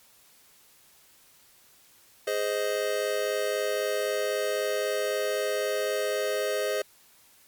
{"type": "chord", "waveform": "square", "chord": "Ab major", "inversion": "none", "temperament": "just", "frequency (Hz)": [415.3, 519.1, 623], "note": ["Ab4", "C5", "Eb5"], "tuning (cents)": [0, -14, 2], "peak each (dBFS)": -31, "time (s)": [2.27, 6.82], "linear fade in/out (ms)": 5, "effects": ["white hiss -58 dBFS RMS until 7.47 s", "MP3 96 kbps"]}